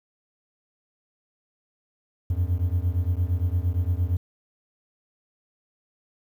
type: beating tone pair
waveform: triangle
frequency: 84.4 / 93.1 Hz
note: E2 / F#2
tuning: +41 / +11 cents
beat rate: 8.7 Hz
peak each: -22 / -23 dBFS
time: 2.3-4.17 s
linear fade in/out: 5 ms
effects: 9-bit